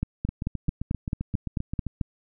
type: two click trains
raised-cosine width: 5 ms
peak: -13 / -17 dBFS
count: 10 / 13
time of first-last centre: 0.03-2.012 / 0.29-1.867 s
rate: 4.54 / 7.61 Hz
effects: none